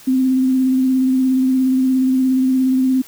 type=tone with vibrato; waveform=sine; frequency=260 Hz; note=C4; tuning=11 cents flat; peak=-12 dBFS; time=0.07-3.02 s; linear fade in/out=10 ms; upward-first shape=sine; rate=17 Hz; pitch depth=21 cents each way; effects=white hiss -42 dBFS RMS until 3.07 s